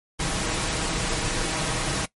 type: noise with comb filter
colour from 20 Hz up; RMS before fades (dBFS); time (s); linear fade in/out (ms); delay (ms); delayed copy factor
pink; -26; 0.19-2.06; 10; 6.3; +0.5
effects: noise-tail reverb RT60 0.1 s tail -19 dB re dry + MP3 48 kbps